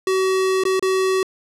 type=tone with dropouts; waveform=square; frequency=378.3 Hz; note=F#4; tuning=38 cents sharp; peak=-17 dBFS; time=0.07-1.23 s; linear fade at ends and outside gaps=2 ms; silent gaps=0.637-0.652 / 0.795-0.825 s; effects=low-pass 10000 Hz 12 dB/octave